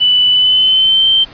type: tone with pitch glide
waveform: sine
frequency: 2982 to 3123 Hz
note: F#7 to G7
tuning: +13 to -7 cents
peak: -7 dBFS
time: 0-1.25 s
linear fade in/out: 20 ms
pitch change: +80 cents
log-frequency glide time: 0.31-1.08 s
effects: pink hiss -37 dBFS RMS until 1.33 s + resampled to 11025 Hz